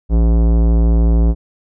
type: tone with tanh clipping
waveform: sine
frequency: 56.6 Hz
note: A1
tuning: 50 cents sharp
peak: -11 dBFS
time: 0.09-1.35 s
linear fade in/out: 50 ms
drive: 18 dB
effects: none